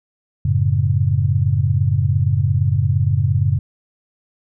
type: chord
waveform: sine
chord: F# minor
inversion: none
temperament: equal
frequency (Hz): 92.5 / 110 / 138.59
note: F#2 / A2 / C#3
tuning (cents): 0 / 0 / 0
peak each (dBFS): -18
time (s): 0.45-3.59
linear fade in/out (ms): 5
effects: none